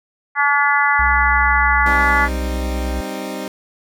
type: harmonic tone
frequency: 286.5 Hz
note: D4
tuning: 43 cents flat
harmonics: 3 / 4 / 5 / 6 / 7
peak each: -19 / -19 / -19 / -19 / -19 dBFS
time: 0.35-2.29 s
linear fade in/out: 50 ms
type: tone with pitch glide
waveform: triangle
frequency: 63 to 62.1 Hz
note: B1 to B1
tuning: +35 to +10 cents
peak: -18 dBFS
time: 0.99-3.01 s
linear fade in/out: 5 ms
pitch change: -25 cents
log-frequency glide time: 1.1-2.6 s
type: chord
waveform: 20% pulse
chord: C minor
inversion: second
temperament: equal with one note detuned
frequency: 196 / 261.6 / 310.2 Hz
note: G3 / C4 / Eb4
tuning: 0 / 0 / -5 cents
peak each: -24 dBFS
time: 1.86-3.48 s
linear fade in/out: 2 ms
effects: none